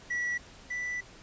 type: tone pair in turn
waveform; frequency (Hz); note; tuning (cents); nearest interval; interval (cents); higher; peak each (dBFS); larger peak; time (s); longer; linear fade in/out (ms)
triangle; 1943 / 1974.7; B6 / B6; -29 / -1; unison; 28; second; -27 / -30; first; 0.1-0.38 / 0.7-1.01; second; 10
effects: pink hiss -52 dBFS RMS until 1.22 s + resampled to 16000 Hz